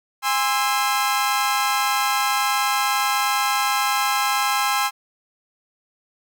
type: chord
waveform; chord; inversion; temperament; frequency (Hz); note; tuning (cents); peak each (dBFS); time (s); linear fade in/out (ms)
sawtooth; Ab augmented; none; equal with one note detuned; 817.3 / 1046.5 / 1318.5; Ab5 / C6 / E6; -28 / 0 / 0; -19 / -19 / -21; 0.22-4.91; 50
effects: none